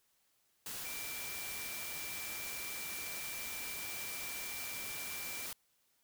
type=tone in noise; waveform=sine; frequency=2349 Hz; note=D7; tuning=in tune; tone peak=-46 dBFS; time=0.85-5.46 s; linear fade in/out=2 ms; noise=white; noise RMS=-43 dBFS; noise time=0.66-5.53 s; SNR=-6 dB; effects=white hiss -75 dBFS RMS until 6.03 s